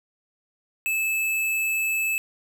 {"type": "tone", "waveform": "square", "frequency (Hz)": 2613, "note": "E7", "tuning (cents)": -16, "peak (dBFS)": -23, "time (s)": [0.86, 2.18], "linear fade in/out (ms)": 0, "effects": []}